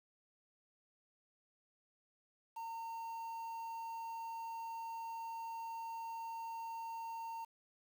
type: tone with quantisation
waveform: triangle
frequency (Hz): 913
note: A#5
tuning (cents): -36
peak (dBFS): -40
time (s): 2.56-7.45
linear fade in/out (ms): 10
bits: 10
effects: none